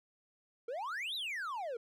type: exponential two-way sweep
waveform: triangle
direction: up then down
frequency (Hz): 444.1 to 4039 to 444.1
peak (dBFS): -35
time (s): 0.68-1.77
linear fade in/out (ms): 5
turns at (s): 1.15
effects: none